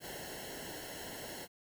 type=noise with comb filter; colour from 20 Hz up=pink; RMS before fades=-45 dBFS; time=0-1.48 s; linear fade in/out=50 ms; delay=0.83 ms; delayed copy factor=-0.85; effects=none